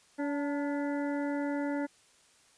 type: harmonic tone with a mistuned harmonic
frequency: 285.8 Hz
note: D4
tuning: 47 cents flat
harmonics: 1 / 2 / 3 / 5 / 6 / 7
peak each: -31 / -37 / -41 / -45 / -47 / -48 dBFS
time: 0.18-1.87 s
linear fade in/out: 20 ms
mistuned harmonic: 3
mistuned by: +54 cents
effects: white hiss -63 dBFS RMS until 2.57 s + resampled to 22050 Hz